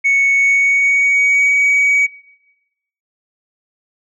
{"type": "tone with pitch glide", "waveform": "sine", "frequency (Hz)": [2217, 2262], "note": ["C#7", "C#7"], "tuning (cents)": [0, 34], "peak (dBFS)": -8, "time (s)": [0.04, 2.07], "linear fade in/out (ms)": 20, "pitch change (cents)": 34, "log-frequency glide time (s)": [0.33, 1.55], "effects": ["noise-tail reverb RT60 1.0 s tail -20 dB re dry", "tanh soft clip ceiling -8 dBFS"]}